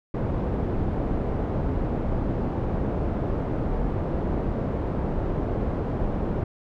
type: low-pass noise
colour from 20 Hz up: pink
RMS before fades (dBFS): -26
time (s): 0.14-6.44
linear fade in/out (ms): 5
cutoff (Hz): 610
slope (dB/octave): 12
effects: none